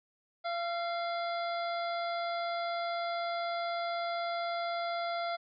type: harmonic tone with a mistuned harmonic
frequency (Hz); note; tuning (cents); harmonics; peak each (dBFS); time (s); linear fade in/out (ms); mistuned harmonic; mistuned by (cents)
684; F5; -36; 1 / 2 / 3 / 5 / 6 / 7; -33 / -39 / -43 / -47 / -49 / -50; 0.44-5.37; 20; 3; +39
effects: none